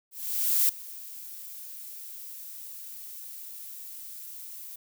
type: noise with ADSR envelope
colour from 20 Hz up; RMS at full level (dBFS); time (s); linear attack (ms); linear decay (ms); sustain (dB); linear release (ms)
violet; -22; 0.11-4.76; 580; 5; -20; 6
effects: none